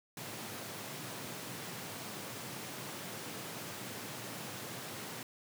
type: high-pass noise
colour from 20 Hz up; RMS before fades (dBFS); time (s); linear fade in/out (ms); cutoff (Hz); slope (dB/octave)
pink; -44; 0.17-5.23; 2; 100; 96
effects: none